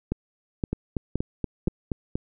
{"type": "two click trains", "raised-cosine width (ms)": 3, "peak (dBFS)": [-12, -13], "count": [4, 7], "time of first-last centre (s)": [[0.12, 1.674], [0.73, 2.155]], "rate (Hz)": [1.93, 4.21], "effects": []}